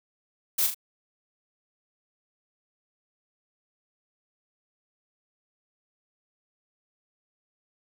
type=noise with echo; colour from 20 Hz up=blue; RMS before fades=-24 dBFS; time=0.58-0.67 s; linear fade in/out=10 ms; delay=38 ms; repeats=2; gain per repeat=-6 dB; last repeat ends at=0.746 s; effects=none